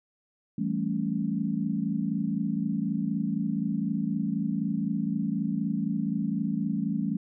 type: chord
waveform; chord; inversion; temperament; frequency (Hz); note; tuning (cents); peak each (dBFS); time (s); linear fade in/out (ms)
sine; A dominant seventh; second; equal; 164.81 / 196 / 220 / 277.2; E3 / G3 / A3 / C#4; 0 / 0 / 0 / 0; -33 / -30 / -30 / -33; 0.58-7.17; 5
effects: none